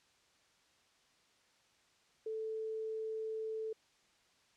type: tone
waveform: sine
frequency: 440 Hz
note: A4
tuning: in tune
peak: -37 dBFS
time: 2.26-3.73 s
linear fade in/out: 5 ms
effects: white hiss -70 dBFS RMS until 4.56 s + low-pass 6000 Hz 12 dB/octave